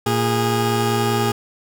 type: tone pair together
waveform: 20% pulse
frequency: 115.3 / 410.9 Hz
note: A#2 / G#4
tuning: -19 / -18 cents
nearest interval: octave + minor seventh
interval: 2201 cents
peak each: -15 dBFS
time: 0.06-1.32 s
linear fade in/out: 5 ms
effects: none